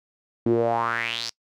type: tone with band-pass filter sweep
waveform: sawtooth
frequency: 115.9 Hz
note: A#2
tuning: 10 cents flat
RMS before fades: -24 dBFS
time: 0.46-1.3 s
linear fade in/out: 5 ms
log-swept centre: 290 to 5400 Hz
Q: 5.1
effects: noise-tail reverb RT60 0.1 s tail -24 dB re dry